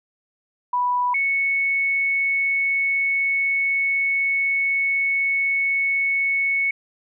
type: tone pair in turn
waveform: sine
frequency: 985 / 2211 Hz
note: B5 / C#7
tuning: -5 / -5 cents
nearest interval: octave + major second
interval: 1400 cents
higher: second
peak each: -18 dBFS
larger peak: neither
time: 0.73-1.14 / 1.14-6.71 s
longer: second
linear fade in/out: 5 ms
effects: none